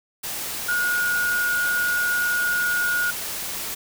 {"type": "tone in noise", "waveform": "sine", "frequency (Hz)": 1444, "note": "F#6", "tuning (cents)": -43, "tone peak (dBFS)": -20, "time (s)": [0.68, 3.11], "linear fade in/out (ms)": 10, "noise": "white", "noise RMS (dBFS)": -30, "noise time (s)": [0.23, 3.75], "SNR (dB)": 7, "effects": []}